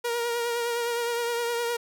sawtooth tone with vibrato, 472.4 Hz, A#4, 23 cents sharp, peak -22 dBFS, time 0.04-1.77 s, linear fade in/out 10 ms, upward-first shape triangle, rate 9.7 Hz, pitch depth 34 cents each way, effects none

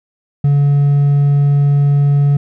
triangle tone with hard clipping, 142.7 Hz, D3, 49 cents flat, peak -9 dBFS, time 0.44-2.37 s, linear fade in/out 5 ms, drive 5 dB, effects none

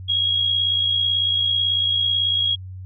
sine tone with amplitude modulation, 3297 Hz, G#7, 13 cents flat, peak -15 dBFS, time 0.08-2.56 s, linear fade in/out 20 ms, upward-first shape sine, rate 58.1 Hz, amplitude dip 50%, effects added 93 Hz sine -32 dBFS peak until 2.85 s

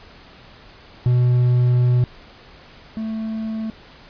triangle tone pair in turn, 123.47 / 220.6 Hz, B2 / A3, 0 / +5 cents, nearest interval minor seventh, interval 1005 cents, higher second, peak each -11 / -21 dBFS, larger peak first, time 1.06-2.04 / 2.97-3.7 s, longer first, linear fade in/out 0 ms, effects pink hiss -45 dBFS RMS until 4.09 s + resampled to 11025 Hz

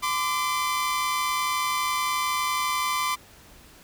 sawtooth tone pair together, 1023 / 1174.7 Hz, C6 / D6, -39 / 0 cents, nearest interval major second, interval 239 cents, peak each -23 dBFS, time 0.02-3.16 s, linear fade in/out 20 ms, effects pink hiss -51 dBFS RMS until 3.83 s

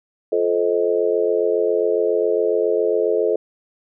sine chord, F dominant seventh, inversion none, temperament just, 349.2 / 436.5 / 523.8 / 628.6 Hz, F4 / A4 / C5 / Eb5, 0 / -14 / +2 / +18 cents, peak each -24 / -18 / -23 / -24 dBFS, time 0.32-3.36 s, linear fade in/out 5 ms, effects none

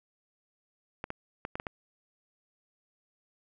clicks, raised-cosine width 0.5 ms, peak -20 dBFS, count 6, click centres 1.041 / 1.104 / 1.451 / 1.555 / 1.599 / 1.668 s, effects none

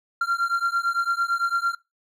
triangle beating tone pair, 1376 / 1384.9 Hz, F6 / F6, -26 / -15 cents, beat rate 8.9 Hz, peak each -22 dBFS, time 0.21-1.75 s, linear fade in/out 5 ms, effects noise-tail reverb RT60 0.2 s tail -20 dB re dry

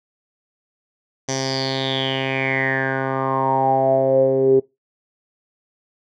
10% pulse tone with low-pass filter sweep, 133.4 Hz, C3, 34 cents sharp, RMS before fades -19 dBFS, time 1.28-4.6 s, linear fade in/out 10 ms, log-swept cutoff 6000 to 380 Hz, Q 8.3, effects noise-tail reverb RT60 0.2 s tail -21 dB re dry

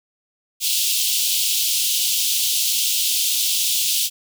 pink high-pass noise, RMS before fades -20 dBFS, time 0.6-4.1 s, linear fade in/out 50 ms, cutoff 2900 Hz, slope 48 dB/octave, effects none

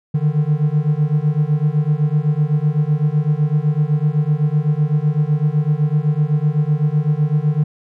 triangle beating tone pair, 146.4 / 154.3 Hz, D3 / D#3, -5 / -14 cents, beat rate 7.9 Hz, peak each -15 dBFS, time 0.14-7.64 s, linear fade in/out 10 ms, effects none

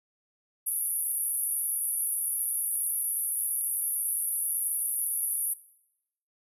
pink band-pass noise, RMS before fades -30 dBFS, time 0.66-5.54 s, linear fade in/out 10 ms, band 10000 to 12000 Hz, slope 96 dB/octave, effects noise-tail reverb RT60 0.8 s tail -18 dB re dry

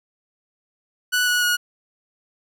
sawtooth tone with pitch steps, 1480 / 1464.7 / 1449.5 Hz, F#6 / F#6 / F#6, 0 / -18 / -36 cents, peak -14 dBFS, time 1.12-1.57 s, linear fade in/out 20 ms, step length 150 ms, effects none

